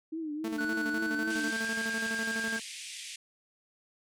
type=tone with vibrato; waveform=sine; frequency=311.1 Hz; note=D#4; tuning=in tune; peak=-33 dBFS; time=0.12-1.51 s; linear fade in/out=10 ms; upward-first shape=triangle; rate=3.6 Hz; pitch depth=110 cents each way
type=tone with tremolo; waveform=sawtooth; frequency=223.1 Hz; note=A3; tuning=24 cents sharp; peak=-30 dBFS; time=0.44-2.6 s; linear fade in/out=5 ms; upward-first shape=square; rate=12 Hz; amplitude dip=55%
type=tone with pitch glide; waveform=triangle; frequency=1480 to 1604.7 Hz; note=F#6 to G6; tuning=0 to +40 cents; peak=-30 dBFS; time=0.58-2.59 s; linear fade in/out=10 ms; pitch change=+140 cents; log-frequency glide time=0.99-1.71 s
type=band-pass noise; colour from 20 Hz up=pink; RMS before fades=-43 dBFS; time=1.3-3.16 s; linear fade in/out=5 ms; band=2100 to 10000 Hz; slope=48 dB/octave
effects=none